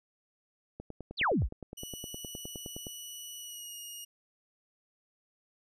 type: click train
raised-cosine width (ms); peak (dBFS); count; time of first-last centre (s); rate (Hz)
2; -28; 21; 0.8-2.868; 9.67
type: exponential sweep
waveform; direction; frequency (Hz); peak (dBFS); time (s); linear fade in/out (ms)
sine; down; 4919 to 35; -25; 1.17-1.49; 50
type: tone with pitch glide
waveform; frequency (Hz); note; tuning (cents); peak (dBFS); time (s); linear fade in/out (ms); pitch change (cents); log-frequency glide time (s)
15% pulse; 2944 to 2867; F#7 to F7; -9 to +45; -35; 1.77-4.05; 10; -46; 3.38-3.75
effects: none